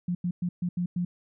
sine tone bursts at uneven times, 176.7 Hz, F3, 21 cents sharp, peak -25 dBFS, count 6, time 0.08-0.15 / 0.24-0.31 / 0.42-0.49 / 0.62-0.69 / 0.77-0.86 / 0.96-1.05 s, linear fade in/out 5 ms, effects none

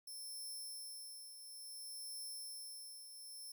15% pulse tone with tremolo, 5340 Hz, E8, 22 cents sharp, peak -39 dBFS, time 0.07-3.52 s, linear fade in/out 5 ms, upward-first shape triangle, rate 0.58 Hz, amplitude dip 60%, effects 13-bit

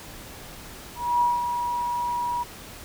sine tone with ADSR envelope, 963 Hz, B5, 44 cents flat, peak -17 dBFS, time 0.95-2.44 s, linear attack 260 ms, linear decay 190 ms, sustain -7 dB, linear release 19 ms, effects pink hiss -42 dBFS RMS until 2.84 s

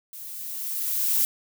violet noise with level ramp, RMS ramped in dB -40 to -21 dBFS, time 0.13-1.25 s, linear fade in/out 0 ms, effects none

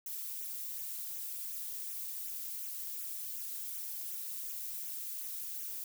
violet noise with flanger, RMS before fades -41 dBFS, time 0.06-5.84 s, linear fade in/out 2 ms, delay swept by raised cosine 0.21 to 2.71 ms, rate 2.7 Hz, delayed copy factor -0.65, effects none

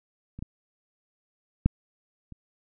clicks, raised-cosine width 5 ms, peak -27 / -21 / -7 / -30 dBFS, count 4, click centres 0.39 / 0.425 / 1.66 / 2.323 s, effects none

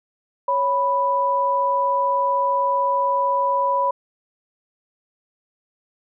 sine tone pair together, 554.4 / 987.8 Hz, C#5 / B5, 0 / 0 cents, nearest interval minor seventh, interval 1000 cents, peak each -23 / -18 dBFS, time 0.48-3.91 s, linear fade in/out 5 ms, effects none

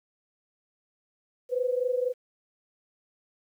sine tone pair together, 493.9 / 518 Hz, B4 / C5, 0 / -17 cents, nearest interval minor second, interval 83 cents, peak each -26 / -29 dBFS, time 1.49-2.14 s, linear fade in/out 50 ms, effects 10-bit

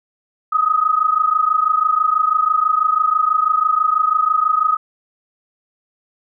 sine tone pair together, 1244.5 / 1270.6 Hz, D#6 / D#6, 0 / +36 cents, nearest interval unison, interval 36 cents, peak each -16 dBFS, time 0.52-4.77 s, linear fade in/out 10 ms, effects none

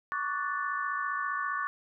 sine chord, D major seventh, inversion third, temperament equal with one note detuned, 1119.7 / 1174.7 / 1480 / 1760 Hz, C#6 / D6 / F#6 / A6, +17 / 0 / 0 / 0 cents, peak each -33 / -37 / -36 / -36 dBFS, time 0.12-1.67 s, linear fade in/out 0 ms, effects none

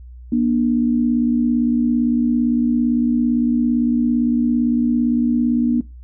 sine tone pair together, 239.4 / 297.1 Hz, A#3 / D4, +46 / +20 cents, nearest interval major third, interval 374 cents, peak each -15 / -20 dBFS, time 0.32-5.81 s, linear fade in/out 5 ms, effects noise-tail reverb RT60 0.2 s tail -18 dB re dry + added 61 Hz sine -35 dBFS peak until 6.03 s

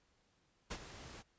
pink noise with ADSR envelope, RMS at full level -41 dBFS, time 0.7-1.23 s, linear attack 15 ms, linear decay 60 ms, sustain -11 dB, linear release 28 ms, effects pink hiss -75 dBFS RMS until 1.38 s + resampled to 16000 Hz

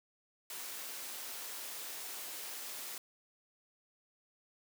white high-pass noise, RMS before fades -44 dBFS, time 0.5-2.98 s, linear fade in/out 2 ms, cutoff 300 Hz, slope 12 dB/octave, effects none

